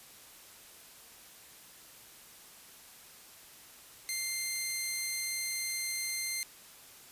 10% pulse tone, 2093 Hz, C7, in tune, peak -24 dBFS, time 4.09-6.43 s, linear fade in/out 0 ms, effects white hiss -54 dBFS RMS until 7.11 s + resampled to 32000 Hz

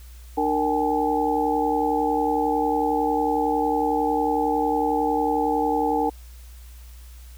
sine tone cluster, 298.9 / 461.8 / 780 / 851 Hz, D4 / A#4 / G5 / G#5, +31 / -16 / -9 / +42 cents, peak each -25 dBFS, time 0.37-6.1 s, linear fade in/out 10 ms, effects added 60 Hz sine -40 dBFS peak until 7.37 s + white hiss -53 dBFS RMS until 7.37 s

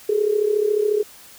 sine tone with amplitude modulation, 419.8 Hz, G#4, 19 cents sharp, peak -13 dBFS, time 0.09-1.03 s, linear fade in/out 5 ms, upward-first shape sine, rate 34.1 Hz, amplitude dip 75%, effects white hiss -45 dBFS RMS until 1.38 s

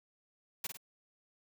white noise with echo, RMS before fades -37 dBFS, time 0.64-0.67 s, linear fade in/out 5 ms, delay 51 ms, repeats 2, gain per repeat -6 dB, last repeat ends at 0.772 s, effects none

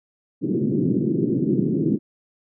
white band-pass noise, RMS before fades -21 dBFS, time 0.41-1.99 s, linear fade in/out 50 ms, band 130 to 370 Hz, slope 48 dB/octave, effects none

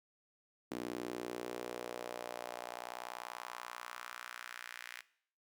sawtooth tone with high-pass filter sweep, 60.4 Hz, B1, 38 cents flat, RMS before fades -45 dBFS, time 0.71-5.01 s, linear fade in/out 5 ms, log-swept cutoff 290 to 1900 Hz, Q 2.3, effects noise-tail reverb RT60 0.6 s tail -18 dB re dry

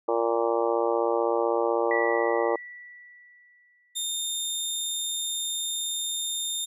harmonic tone, 115.9 Hz, A#2, 10 cents flat, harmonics 3 / 4 / 5 / 6 / 7 / 8 / 9 / 10, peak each -29 / -26 / -28 / -37 / -31 / -34 / -38 / -35 dBFS, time 0.08-2.56 s, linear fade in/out 5 ms
sine tone with exponential decay, 1955 Hz, B6, 18 cents flat, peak -25 dBFS, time 1.91-4.03 s, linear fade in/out 2 ms, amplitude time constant 460 ms
20% pulse tone, 3639 Hz, A#7, 42 cents flat, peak -22 dBFS, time 3.95-6.66 s, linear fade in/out 20 ms
effects none

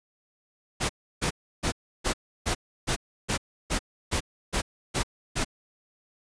pink noise bursts, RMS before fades -26 dBFS, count 12, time 0.8-5.448 s, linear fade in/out 20 ms, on 94 ms, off 320 ms, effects resampled to 22050 Hz

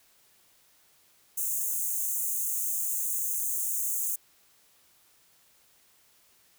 white high-pass noise, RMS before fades -30 dBFS, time 1.37-4.16 s, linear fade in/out 10 ms, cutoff 6300 Hz, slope 96 dB/octave, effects white hiss -63 dBFS RMS until 6.58 s

